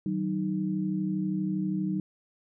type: tone cluster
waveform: sine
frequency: 156.4 / 188.9 / 308.7 Hz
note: D#3 / F#3 / D#4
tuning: +9 / +36 / -14 cents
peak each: -37 / -28 / -32 dBFS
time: 0.06-2 s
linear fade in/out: 2 ms
effects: none

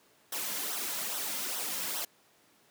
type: noise with flanger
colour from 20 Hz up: white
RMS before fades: -35 dBFS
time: 0.32-2.05 s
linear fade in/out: 5 ms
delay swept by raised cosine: 0.42 to 2.72 ms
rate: 2.4 Hz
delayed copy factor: -0.6
effects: pink hiss -64 dBFS RMS until 2.7 s + high-pass 200 Hz 12 dB/octave

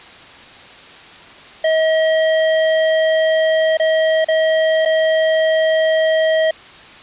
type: tone with dropouts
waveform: square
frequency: 637 Hz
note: D#5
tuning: 41 cents sharp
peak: -13 dBFS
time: 1.64-6.51 s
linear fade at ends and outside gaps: 5 ms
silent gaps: 3.772-3.797 / 4.246-4.284 / 4.852-4.857 s
effects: white hiss -39 dBFS RMS until 7.02 s + resampled to 8000 Hz

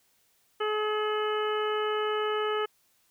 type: harmonic tone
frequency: 425.9 Hz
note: G#4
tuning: 44 cents sharp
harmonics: 1 / 2 / 3 / 4 / 5 / 6 / 7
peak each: -28 / -37 / -32 / -39 / -43 / -47 / -38 dBFS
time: 0.6-2.66 s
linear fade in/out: 10 ms
effects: white hiss -68 dBFS RMS until 3.1 s

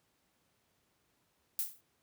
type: noise with exponential decay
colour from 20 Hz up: violet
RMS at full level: -30 dBFS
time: 1.59-1.81 s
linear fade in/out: 1 ms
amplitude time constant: 47 ms
effects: pink hiss -75 dBFS RMS until 2.02 s + high-pass 80 Hz 12 dB/octave

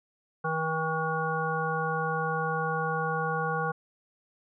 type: harmonic tone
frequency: 160 Hz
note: D#3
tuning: 49 cents sharp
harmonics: 1 / 3 / 5 / 7 / 9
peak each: -33 / -33 / -33 / -33 / -33 dBFS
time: 0.44-3.72 s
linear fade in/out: 10 ms
effects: none

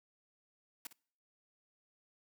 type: noise with echo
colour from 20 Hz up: white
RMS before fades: -44 dBFS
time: 0.85-0.87 s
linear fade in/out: 2 ms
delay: 58 ms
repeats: 1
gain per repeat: -13 dB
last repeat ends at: 0.928 s
effects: noise-tail reverb RT60 0.6 s tail -26 dB re dry + high-pass 100 Hz 12 dB/octave

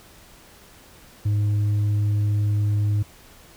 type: tone with tanh clipping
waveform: sine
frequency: 103.83 Hz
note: G#2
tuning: in tune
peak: -19 dBFS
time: 1.25-3.03 s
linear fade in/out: 10 ms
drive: 3 dB
effects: pink hiss -49 dBFS RMS until 3.56 s

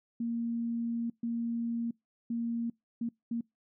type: tone bursts at uneven times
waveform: sine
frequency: 233.1 Hz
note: A#3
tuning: in tune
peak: -30 dBFS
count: 5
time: 0.2-1.1 / 1.23-1.91 / 2.3-2.7 / 3.01-3.09 / 3.31-3.41 s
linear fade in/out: 5 ms
effects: noise-tail reverb RT60 0.2 s tail -26 dB re dry

